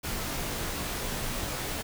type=noise with comb filter; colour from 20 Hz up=pink; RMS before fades=-33 dBFS; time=0.03-1.83 s; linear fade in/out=20 ms; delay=19 ms; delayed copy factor=-0.6; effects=none